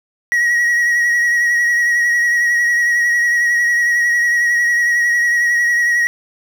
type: tone with vibrato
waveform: triangle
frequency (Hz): 1907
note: A#6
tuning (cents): +39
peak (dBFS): -10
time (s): 0.32-6.07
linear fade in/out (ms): 0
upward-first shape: sine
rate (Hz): 11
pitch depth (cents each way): 28
effects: 7-bit